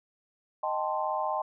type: chord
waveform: sine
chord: A half-diminished seventh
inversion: second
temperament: equal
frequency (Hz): 622.3 / 784 / 880 / 1046.5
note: Eb5 / G5 / A5 / C6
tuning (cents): 0 / 0 / 0 / 0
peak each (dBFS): -33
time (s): 0.63-1.42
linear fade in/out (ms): 5
effects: none